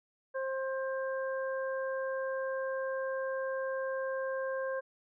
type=harmonic tone; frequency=530 Hz; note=C5; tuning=22 cents sharp; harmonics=1 / 2 / 3; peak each=-33 / -42 / -41 dBFS; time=0.34-4.81 s; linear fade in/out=20 ms; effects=none